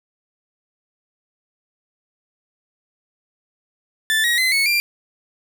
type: tone with pitch steps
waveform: 30% pulse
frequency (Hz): 1760 / 1897.2 / 2045 / 2205 / 2377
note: A6 / A#6 / C7 / C#7 / D7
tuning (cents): 0 / +30 / -40 / -10 / +20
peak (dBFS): -13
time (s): 4.1-4.8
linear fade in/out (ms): 0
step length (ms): 140
effects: none